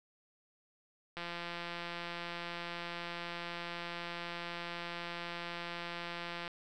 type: click train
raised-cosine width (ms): 0.3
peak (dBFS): -25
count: 914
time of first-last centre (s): 1.17-6.478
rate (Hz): 172
effects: none